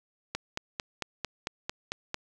click train, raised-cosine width 0.2 ms, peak -14 dBFS, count 9, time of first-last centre 0.35-2.144 s, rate 4.46 Hz, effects none

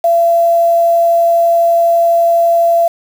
sine tone with quantisation, 678 Hz, E5, 49 cents sharp, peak -7 dBFS, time 0.04-2.88 s, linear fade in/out 5 ms, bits 5, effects none

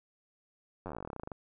slowing click train, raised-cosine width 1 ms, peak -26 dBFS, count 21, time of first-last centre 0.86-1.318 s, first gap 10 ms, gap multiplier 1.08, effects none

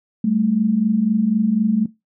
sine tone pair together, 196 / 220 Hz, G3 / A3, 0 / 0 cents, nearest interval major second, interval 200 cents, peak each -21 / -16 dBFS, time 0.24-1.86 s, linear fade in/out 5 ms, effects noise-tail reverb RT60 0.2 s tail -19 dB re dry

